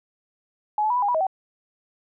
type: tone with pitch steps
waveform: sine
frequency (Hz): 844 / 862 / 977 / 992 / 814 / 977 / 635 / 764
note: G#5 / A5 / B5 / B5 / G#5 / B5 / D#5 / G5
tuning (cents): +28 / -36 / -19 / +7 / -35 / -19 / +35 / -45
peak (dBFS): -19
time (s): 0.78-1.268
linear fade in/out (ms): 2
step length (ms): 61
effects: none

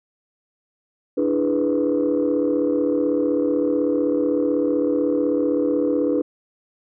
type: chord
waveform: sine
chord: E dominant seventh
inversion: third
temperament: equal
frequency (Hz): 293.7 / 329.6 / 415.3 / 493.9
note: D4 / E4 / G#4 / B4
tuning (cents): 0 / 0 / 0 / 0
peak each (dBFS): -20 / -24 / -25 / -21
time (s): 1.17-6.22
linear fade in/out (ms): 10
effects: tanh soft clip ceiling -11 dBFS

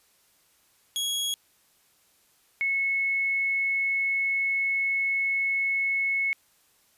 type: tone pair in turn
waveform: sawtooth / sine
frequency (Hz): 3322 / 2194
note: G#7 / C#7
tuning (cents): 0 / -18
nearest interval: perfect fifth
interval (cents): 718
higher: first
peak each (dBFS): -23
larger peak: neither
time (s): 0.96-1.34 / 2.61-6.33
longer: second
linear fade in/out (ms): 0
effects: white hiss -64 dBFS RMS until 6.97 s + resampled to 32000 Hz

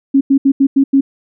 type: tone bursts at uneven times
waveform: sine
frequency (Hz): 273.4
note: C#4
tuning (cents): -24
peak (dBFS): -6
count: 6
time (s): 0.14-0.21 / 0.3-0.38 / 0.45-0.52 / 0.6-0.67 / 0.76-0.84 / 0.93-1.01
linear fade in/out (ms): 10
effects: none

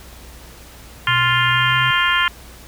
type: harmonic tone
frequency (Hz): 350.1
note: F4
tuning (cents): +4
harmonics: 3 / 4 / 5 / 6 / 7 / 8 / 9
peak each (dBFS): -20 / -20 / -20 / -24 / -27 / -24 / -23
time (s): 1.07-2.28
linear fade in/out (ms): 2
type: tone with pitch glide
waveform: sine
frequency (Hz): 123.47 to 128.34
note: B2 to C3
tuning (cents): 0 to -33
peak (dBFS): -23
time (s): 1.08-1.91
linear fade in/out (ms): 5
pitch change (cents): +67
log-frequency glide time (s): 1.46-1.78
effects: added 60 Hz sine -42 dBFS peak until 2.67 s + pink hiss -42 dBFS RMS until 2.67 s

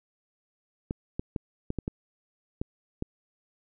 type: clicks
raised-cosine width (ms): 3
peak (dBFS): -17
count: 8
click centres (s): 0.909 / 1.195 / 1.362 / 1.704 / 1.787 / 1.879 / 2.615 / 3.024
effects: none

